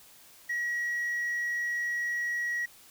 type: tone with tanh clipping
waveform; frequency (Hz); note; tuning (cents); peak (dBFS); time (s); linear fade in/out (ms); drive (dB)
sine; 1912; A#6; +43; -29; 0.49-2.66; 10; 1
effects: white hiss -55 dBFS RMS until 2.9 s